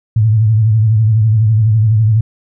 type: tone with vibrato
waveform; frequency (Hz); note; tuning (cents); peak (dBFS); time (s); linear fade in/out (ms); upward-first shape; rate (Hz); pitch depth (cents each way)
sine; 109.5; A2; -8; -7; 0.16-2.21; 5; triangle; 12; 99
effects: none